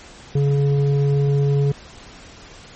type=tone with low-pass filter; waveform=square; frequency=141 Hz; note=C#3; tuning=30 cents sharp; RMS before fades=-17 dBFS; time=0.35-1.72 s; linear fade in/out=5 ms; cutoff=340 Hz; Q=2.6; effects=pink hiss -42 dBFS RMS until 2.75 s + MP3 32 kbps